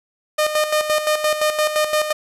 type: tone with tremolo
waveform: sawtooth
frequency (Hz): 610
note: D#5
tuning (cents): -34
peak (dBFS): -11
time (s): 0.38-2.13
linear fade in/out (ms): 10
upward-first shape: square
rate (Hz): 5.8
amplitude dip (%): 60
effects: resampled to 32000 Hz + 8-bit